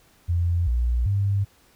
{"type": "tone with pitch steps", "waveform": "sine", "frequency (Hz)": [86.2, 59.8, 99.6], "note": ["F2", "A#1", "G2"], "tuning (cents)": [-22, 45, 28], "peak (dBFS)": -19, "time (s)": [0.28, 1.45], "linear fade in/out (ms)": 20, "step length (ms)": 390, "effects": ["pink hiss -58 dBFS RMS until 1.75 s"]}